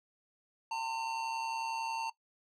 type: tone with amplitude modulation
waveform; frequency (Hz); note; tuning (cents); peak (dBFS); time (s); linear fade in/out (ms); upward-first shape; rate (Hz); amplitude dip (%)
square; 906; A#5; -50; -32; 0.71-2.1; 5; sine; 131; 45
effects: noise-tail reverb RT60 0.1 s tail -18 dB re dry + low-pass 6000 Hz 12 dB/octave